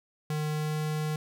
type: tone with pitch glide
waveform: square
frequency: 152.4 to 153.37 Hz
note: D#3 to D#3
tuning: -36 to -25 cents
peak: -29 dBFS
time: 0.3-1.16 s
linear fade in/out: 2 ms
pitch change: +11 cents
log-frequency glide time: 0.47-0.78 s
effects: none